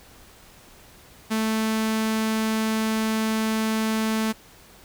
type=tone with notch filter; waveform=sawtooth; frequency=220 Hz; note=A3; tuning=in tune; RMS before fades=-24 dBFS; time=1.3-4.33 s; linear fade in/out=20 ms; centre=540 Hz; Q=1.7; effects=pink hiss -50 dBFS RMS until 4.84 s